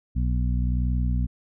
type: harmonic tone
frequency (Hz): 61.3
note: B1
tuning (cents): -12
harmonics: 1 / 2 / 3 / 4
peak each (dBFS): -22 / -28 / -32 / -34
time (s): 0.15-1.27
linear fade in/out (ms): 20
effects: none